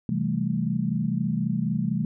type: chord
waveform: sine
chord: A minor seventh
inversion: first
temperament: equal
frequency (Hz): 130.81 / 164.81 / 196 / 220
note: C3 / E3 / G3 / A3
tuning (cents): 0 / 0 / 0 / 0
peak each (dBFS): -30 / -28 / -28 / -28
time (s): 0.09-2.05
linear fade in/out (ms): 2
effects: none